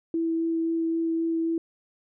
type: tone with vibrato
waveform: sine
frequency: 328.9 Hz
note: E4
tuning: 4 cents flat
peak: -23 dBFS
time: 0.14-1.58 s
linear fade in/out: 2 ms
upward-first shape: sine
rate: 3.8 Hz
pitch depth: 8 cents each way
effects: none